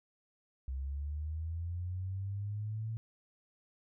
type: linear sweep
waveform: sine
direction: up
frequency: 64.8 to 113 Hz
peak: -35 dBFS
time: 0.68-2.97 s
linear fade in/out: 0 ms
effects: none